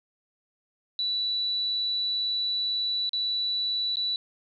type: tone with dropouts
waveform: sine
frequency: 3951 Hz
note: B7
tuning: in tune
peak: -25 dBFS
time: 0.99-4.16 s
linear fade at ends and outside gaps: 1 ms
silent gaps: 3.093-3.132 / 3.957-3.969 s
effects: none